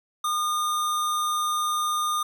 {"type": "tone", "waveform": "square", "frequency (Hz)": 1217, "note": "D#6", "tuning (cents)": -39, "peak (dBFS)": -24, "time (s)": [0.24, 2.23], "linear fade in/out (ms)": 5, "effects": []}